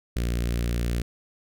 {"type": "tone with notch filter", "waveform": "sawtooth", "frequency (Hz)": 59, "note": "A#1", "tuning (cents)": 22, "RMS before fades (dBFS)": -26, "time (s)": [0.16, 1.02], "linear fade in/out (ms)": 5, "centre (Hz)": 900, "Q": 0.75, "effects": []}